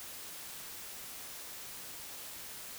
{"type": "silence", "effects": ["white hiss -46 dBFS RMS until 2.78 s"]}